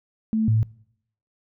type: tone pair in turn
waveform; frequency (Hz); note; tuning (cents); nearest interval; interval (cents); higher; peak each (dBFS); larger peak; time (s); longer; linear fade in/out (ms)
sine; 220 / 110.19; A3 / A2; 0 / +3; octave; 1197; first; -19 / -16; second; 0.33-0.48 / 0.48-0.63; neither; 0
effects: noise-tail reverb RT60 0.7 s tail -23 dB re dry